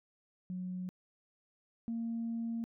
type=tone pair in turn; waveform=sine; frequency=182.6 / 230.1 Hz; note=F#3 / A#3; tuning=-23 / -22 cents; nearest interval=major third; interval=401 cents; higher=second; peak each=-36 / -33 dBFS; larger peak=second; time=0.5-0.89 / 1.88-2.64 s; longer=second; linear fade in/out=0 ms; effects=tanh soft clip ceiling -30 dBFS